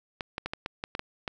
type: clicks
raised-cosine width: 0.3 ms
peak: -16 dBFS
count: 9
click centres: 0.208 / 0.381 / 0.46 / 0.535 / 0.661 / 0.839 / 0.951 / 0.994 / 1.278 s
effects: none